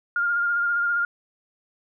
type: tone with vibrato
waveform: sine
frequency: 1409 Hz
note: F6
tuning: 15 cents sharp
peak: -20 dBFS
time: 0.16-1.05 s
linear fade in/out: 2 ms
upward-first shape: sine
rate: 15 Hz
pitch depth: 21 cents each way
effects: none